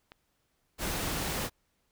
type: click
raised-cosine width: 0.3 ms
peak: -31 dBFS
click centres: 0.119 s
type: noise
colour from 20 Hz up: pink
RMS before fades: -33 dBFS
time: 0.78-1.5 s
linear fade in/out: 50 ms
effects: pink hiss -75 dBFS RMS until 1.91 s